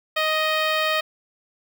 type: tone with notch filter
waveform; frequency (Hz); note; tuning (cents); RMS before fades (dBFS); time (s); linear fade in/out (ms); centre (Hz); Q
10% pulse; 624; D#5; +5; -22; 0.16-1.01; 10; 9800; 0.65
effects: none